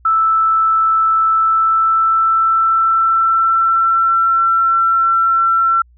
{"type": "tone with pitch glide", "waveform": "sine", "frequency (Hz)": [1318.5, 1348.5], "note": ["E6", "E6"], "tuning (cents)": [0, 39], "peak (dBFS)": -10, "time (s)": [0.05, 5.82], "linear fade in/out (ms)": 5, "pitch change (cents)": 39, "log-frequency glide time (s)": [1.31, 4.21], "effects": ["added 60 Hz sine -45 dBFS peak until 5.97 s"]}